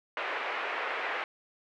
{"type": "band-pass noise", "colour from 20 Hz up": "white", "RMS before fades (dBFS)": -34, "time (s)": [0.17, 1.24], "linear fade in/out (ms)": 2, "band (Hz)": [430, 2300], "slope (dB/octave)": 24, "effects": []}